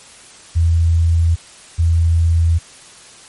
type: tone pair in turn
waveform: sine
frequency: 83.2 / 83.2 Hz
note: E2 / E2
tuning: +17 / +17 cents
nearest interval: unison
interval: 0 cents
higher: neither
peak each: -10 dBFS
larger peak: neither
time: 0.55-1.36 / 1.78-2.59 s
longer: neither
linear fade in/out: 20 ms
effects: white hiss -41 dBFS RMS until 3.28 s + MP3 48 kbps